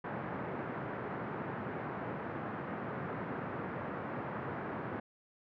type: band-pass noise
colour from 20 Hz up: pink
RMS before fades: -40 dBFS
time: 0.04-5 s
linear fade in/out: 5 ms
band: 120 to 1700 Hz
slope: 24 dB/octave
effects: none